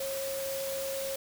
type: tone in noise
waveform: sine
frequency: 543 Hz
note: C#5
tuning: 36 cents flat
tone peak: -33 dBFS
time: 0-1.16 s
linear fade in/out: 5 ms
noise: white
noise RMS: -39 dBFS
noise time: 0-1.16 s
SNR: +3 dB
effects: none